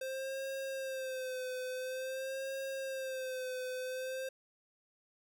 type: tone with vibrato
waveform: square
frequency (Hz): 523.3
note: C5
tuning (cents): 0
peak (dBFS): -38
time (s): 0.01-4.29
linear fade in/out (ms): 5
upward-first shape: sine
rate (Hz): 0.48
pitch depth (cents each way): 50
effects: none